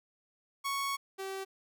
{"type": "tone pair in turn", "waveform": "sawtooth", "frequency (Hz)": [1108.7, 385.9], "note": ["C#6", "G4"], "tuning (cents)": [0, -27], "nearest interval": "octave + tritone", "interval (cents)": 1827, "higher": "first", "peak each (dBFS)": [-28, -33], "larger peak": "first", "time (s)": [[0.64, 0.97], [1.18, 1.45]], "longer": "first", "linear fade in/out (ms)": 20, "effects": []}